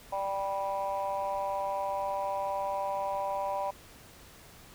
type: chord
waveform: sine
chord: G major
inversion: second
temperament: just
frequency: 588 / 784 / 980 Hz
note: D5 / G5 / B5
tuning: +2 / 0 / -14 cents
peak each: -33 dBFS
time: 0.12-3.71 s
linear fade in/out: 10 ms
effects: tanh soft clip ceiling -23 dBFS + pink hiss -53 dBFS RMS until 4.74 s